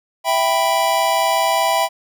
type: chord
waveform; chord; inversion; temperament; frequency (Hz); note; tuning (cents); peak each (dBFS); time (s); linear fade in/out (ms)
square; E minor; none; equal; 659.3 / 784 / 987.8; E5 / G5 / B5; 0 / 0 / 0; -20; 0.24-1.89; 50
effects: none